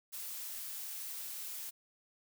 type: noise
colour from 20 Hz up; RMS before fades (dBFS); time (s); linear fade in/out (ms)
blue; -43; 0.12-1.71; 20
effects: none